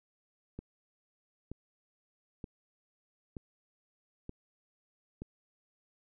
click train, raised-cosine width 3 ms, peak -28 dBFS, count 6, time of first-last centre 0.59-5.22 s, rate 1.08 Hz, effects none

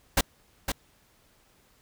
pink noise with echo, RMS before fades -21 dBFS, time 0.17-0.21 s, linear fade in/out 5 ms, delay 510 ms, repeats 1, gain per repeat -7 dB, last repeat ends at 0.72 s, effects pink hiss -63 dBFS RMS until 1.81 s

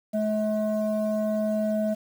sine tone pair together, 214.2 / 642 Hz, A3 / E5, -46 / -46 cents, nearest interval octave + perfect fifth, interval 1900 cents, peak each -24 dBFS, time 0.13-1.95 s, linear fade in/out 20 ms, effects tanh soft clip ceiling -19 dBFS + 8-bit

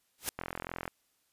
white noise with exponential growth, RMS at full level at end -29 dBFS, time 0.18-0.29 s, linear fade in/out 0 ms, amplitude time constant 23 ms
click train, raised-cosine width 0.5 ms, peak -21 dBFS, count 22, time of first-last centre 0.39-0.878 s, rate 43 Hz
effects white hiss -74 dBFS RMS until 1.32 s + resampled to 32000 Hz

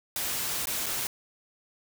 white noise with dropouts, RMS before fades -31 dBFS, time 0.16-1.07 s, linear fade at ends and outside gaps 1 ms, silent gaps 0.656-0.671 / 0.86-0.864 s, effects none

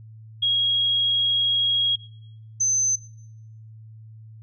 sine tone pair in turn, 3291 / 6164 Hz, G#7 / G8, -16 / -30 cents, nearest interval major seventh, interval 1086 cents, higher second, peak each -18 dBFS, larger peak neither, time 0.42-1.96 / 2.6-2.96 s, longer first, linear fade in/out 10 ms, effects noise-tail reverb RT60 0.8 s tail -21 dB re dry + added 110 Hz sine -41 dBFS peak until 4.42 s

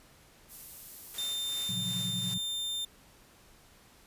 violet noise, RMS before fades -44 dBFS, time 0.48-1.75 s, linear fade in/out 50 ms
white noise with tremolo, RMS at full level -43 dBFS, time 1.14-2.34 s, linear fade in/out 2 ms, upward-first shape sine, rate 2.7 Hz, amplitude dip 50%
40% pulse tone, 3600 Hz, A7, 39 cents sharp, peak -31 dBFS, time 1.18-2.85 s, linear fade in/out 5 ms
sine chord, Gb major seventh, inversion first, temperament equal, 116.54 / 138.59 / 174.61 / 185 Hz, Bb2 / Db3 / F3 / Gb3, 0 / 0 / 0 / 0 cents, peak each -40 / -43 / -41 / -39 dBFS, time 1.69-2.38 s, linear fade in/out 5 ms
effects pink hiss -59 dBFS RMS until 4.06 s + resampled to 32000 Hz

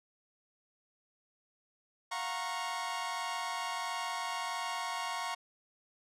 sawtooth chord, Gb major seventh, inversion third, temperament equal with one note detuned, 698.5 / 740 / 932.3 / 1096.6 Hz, F5 / Gb5 / Bb5 / Db6, 0 / 0 / 0 / -19 cents, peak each -39 / -40 / -35 / -35 dBFS, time 2.11-5.35 s, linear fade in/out 10 ms, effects low-pass 9000 Hz 12 dB/octave

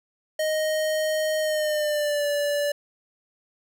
square tone with pitch glide, 622.3 to 580.6 Hz, D#5 to D5, 0 to -20 cents, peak -23 dBFS, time 0.39-2.72 s, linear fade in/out 5 ms, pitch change -120 cents, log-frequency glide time 1.4-2.27 s, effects none

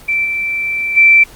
sine tone with level steps, 2337 Hz, D7, 9 cents flat, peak -12 / -15 / -4 dBFS, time 0.08-1.24 s, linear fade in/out 10 ms, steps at 0.24 / 0.96 s, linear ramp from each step 20 ms, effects pink hiss -40 dBFS RMS until 1.35 s + Opus 48 kbps

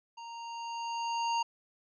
square tone with level ramp, 930 Hz, A#5, 4 cents flat, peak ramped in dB -44 to -28 dBFS, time 0.17-1.43 s, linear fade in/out 10 ms, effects resampled to 16000 Hz

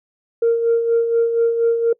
sine tone with tremolo, 463.3 Hz, A#4, 11 cents flat, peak -10 dBFS, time 0.42-1.93 s, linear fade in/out 5 ms, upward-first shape sine, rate 4.2 Hz, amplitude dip 55%, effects noise-tail reverb RT60 0.1 s tail -24 dB re dry + tanh soft clip ceiling -9 dBFS

